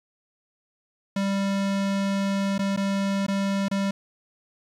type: tone with dropouts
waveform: square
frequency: 196.9 Hz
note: G3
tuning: 8 cents sharp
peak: -23 dBFS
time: 1.16-3.91 s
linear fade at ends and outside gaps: 5 ms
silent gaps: 2.581-2.591 / 2.764-2.773 / 3.266-3.282 / 3.684-3.712 s
effects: low-pass 7000 Hz 12 dB/octave + 9-bit